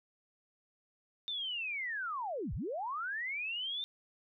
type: linear two-way sweep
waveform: sine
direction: down then up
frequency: 3629 to 35.77 to 3629 Hz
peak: -35 dBFS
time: 1.28-3.84 s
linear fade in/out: 0 ms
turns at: 2.54 s
effects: none